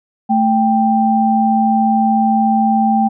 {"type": "tone pair together", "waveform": "sine", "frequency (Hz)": [220.8, 787], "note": ["A3", "G5"], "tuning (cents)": [6, 7], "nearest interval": "octave + minor seventh", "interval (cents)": 2201, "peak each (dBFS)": -13, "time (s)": [0.29, 3.09], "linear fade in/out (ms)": 20, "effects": []}